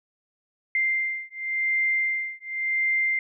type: beating tone pair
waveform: sine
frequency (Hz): 2093 / 2093.91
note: C7 / C7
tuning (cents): 0 / +1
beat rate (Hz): 0.91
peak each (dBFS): -26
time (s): 0.75-3.19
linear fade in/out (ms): 2
effects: none